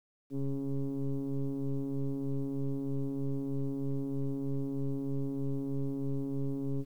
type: tone with frequency modulation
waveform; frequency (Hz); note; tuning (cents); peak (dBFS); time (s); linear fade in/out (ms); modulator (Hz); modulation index
sine; 138.59; C#3; 0; -29; 0.3-6.85; 50; 137; 1.6
effects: tanh soft clip ceiling -27 dBFS + 11-bit